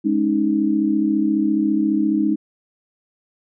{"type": "chord", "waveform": "sine", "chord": "Ab suspended fourth", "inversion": "none", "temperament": "just", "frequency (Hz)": [207.7, 276.9, 311.5], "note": ["Ab3", "Db4", "Eb4"], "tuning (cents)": [0, -2, 2], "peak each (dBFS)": [-21, -22, -18], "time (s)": [0.04, 2.36], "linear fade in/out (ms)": 20, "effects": []}